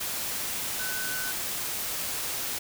sine tone in noise, 1507 Hz, F#6, 31 cents sharp, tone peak -34 dBFS, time 0.79-1.32 s, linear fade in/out 10 ms, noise white, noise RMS -32 dBFS, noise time 0-2.59 s, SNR -5 dB, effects none

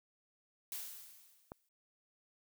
blue noise with exponential decay, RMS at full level -41 dBFS, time 0.72-1.69 s, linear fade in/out 2 ms, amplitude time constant 210 ms
click, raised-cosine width 1 ms, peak -31 dBFS, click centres 1.519 s
effects none

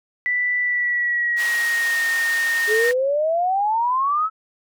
sine tone with pitch glide, 1975.5 to 1843.2 Hz, B6 to A#6, 0 to -20 cents, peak -18 dBFS, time 0.26-2.91 s, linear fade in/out 0 ms, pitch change -120 cents, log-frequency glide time 0.6-2.04 s
pink band-pass noise, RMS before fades -31 dBFS, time 1.36-2.94 s, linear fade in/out 50 ms, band 1100 to 15000 Hz, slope 12 dB/octave
sine exponential sweep, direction up, 415.3 to 1318.5 Hz, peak -17 dBFS, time 2.67-4.3 s, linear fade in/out 50 ms
effects none

